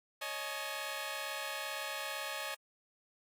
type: chord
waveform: 10% pulse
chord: C# suspended second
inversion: none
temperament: equal with one note detuned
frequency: 554.4 / 622.3 / 850.5 Hz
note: C#5 / D#5 / G#5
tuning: 0 / 0 / +41 cents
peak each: -34 dBFS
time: 0.21-2.55 s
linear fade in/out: 10 ms
effects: AAC 64 kbps